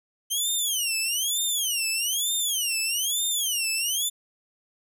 15% pulse tone with vibrato, 3086 Hz, G7, 28 cents flat, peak -17 dBFS, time 0.3-4.1 s, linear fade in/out 20 ms, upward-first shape sine, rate 1.1 Hz, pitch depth 280 cents each way, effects none

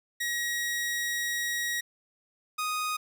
sawtooth tone pair in turn, 1900 / 1244.3 Hz, A#6 / D#6, +33 / 0 cents, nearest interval perfect fifth, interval 733 cents, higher first, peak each -25 dBFS, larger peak neither, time 0.2-1.81 / 2.58-2.97 s, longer first, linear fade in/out 10 ms, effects none

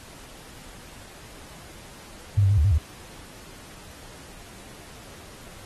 sine tone with pitch steps, 101.7 / 97 / 102.5 / 73.8 / 100.8 / 76.6 Hz, G#2 / G2 / G#2 / D2 / G2 / D#2, -36 / -18 / -22 / +9 / +49 / -27 cents, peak -16 dBFS, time 2.37-2.784 s, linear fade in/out 10 ms, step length 69 ms, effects pink hiss -46 dBFS RMS until 5.65 s + AAC 32 kbps

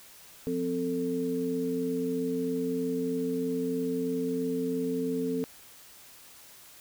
sine tone cluster, 175.4 / 258.5 / 444.4 Hz, F3 / C4 / A4, +8 / -21 / +17 cents, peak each -37 / -30 / -31 dBFS, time 0.47-5.44 s, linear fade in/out 0 ms, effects white hiss -52 dBFS RMS until 6.8 s

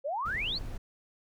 sine exponential sweep, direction up, 523.3 to 4699 Hz, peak -30 dBFS, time 0.04-0.59 s, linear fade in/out 20 ms
brown noise, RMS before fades -39 dBFS, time 0.25-0.78 s, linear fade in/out 10 ms
effects none

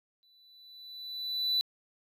triangle tone with exponential growth, 3980 Hz, B7, 13 cents sharp, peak -22 dBFS, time 0.23-1.61 s, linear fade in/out 0 ms, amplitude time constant 300 ms, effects tanh soft clip ceiling -18 dBFS

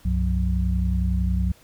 sine tone cluster, 64.9 / 95.8 / 180.5 Hz, C2 / G2 / F#3, -13 / -39 / -43 cents, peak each -21 / -27 / -26 dBFS, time 0.05-1.52 s, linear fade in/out 5 ms, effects pink hiss -54 dBFS RMS until 1.63 s

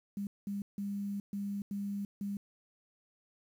sine tone bursts at uneven times, 201.1 Hz, G3, 44 cents sharp, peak -34 dBFS, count 6, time 0.17-0.27 / 0.47-0.62 / 0.78-1.2 / 1.33-1.62 / 1.71-2.05 / 2.21-2.37 s, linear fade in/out 2 ms, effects 10-bit

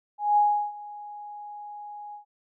sine tone with ADSR envelope, 830 Hz, G#5, 1 cent flat, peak -16 dBFS, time 0.18-2.25 s, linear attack 190 ms, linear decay 350 ms, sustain -21 dB, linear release 110 ms, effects none

